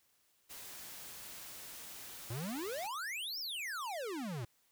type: noise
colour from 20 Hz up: white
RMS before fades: -49 dBFS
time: 0.49-2.88 s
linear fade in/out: 20 ms
type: exponential two-way sweep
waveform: square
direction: up then down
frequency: 107.7 to 5588 to 107.7 Hz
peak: -39 dBFS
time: 2.3-4.45 s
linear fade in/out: 5 ms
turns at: 3.39 s
effects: white hiss -73 dBFS RMS until 4.71 s